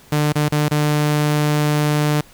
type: tone with dropouts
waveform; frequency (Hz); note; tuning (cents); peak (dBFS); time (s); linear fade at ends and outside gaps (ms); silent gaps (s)
sawtooth; 149.3; D3; +29; -11; 0.12-2.21; 5; 0.325-0.355 / 0.486-0.521 / 0.685-0.711
effects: pink hiss -47 dBFS RMS until 2.33 s